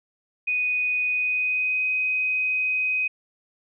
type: tone with pitch glide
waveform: sine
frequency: 2487 to 2513 Hz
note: D#7 to D#7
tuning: -1 to +17 cents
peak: -21 dBFS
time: 0.47-3.08 s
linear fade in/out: 10 ms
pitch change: +18 cents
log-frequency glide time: 1.08-1.85 s
effects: none